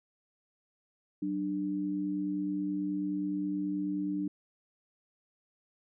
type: tone pair together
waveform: sine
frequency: 188.2 / 297.6 Hz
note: F#3 / D4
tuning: +30 / +23 cents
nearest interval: minor sixth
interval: 793 cents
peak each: -36 / -31 dBFS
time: 1.22-4.28 s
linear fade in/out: 5 ms
effects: none